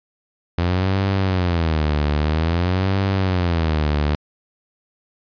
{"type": "tone with vibrato", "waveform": "sawtooth", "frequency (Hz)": 84.9, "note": "F2", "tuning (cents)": -48, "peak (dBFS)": -13, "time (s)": [0.58, 4.15], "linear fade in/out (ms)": 0, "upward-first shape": "sine", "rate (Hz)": 0.51, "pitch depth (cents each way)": 240, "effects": ["resampled to 11025 Hz"]}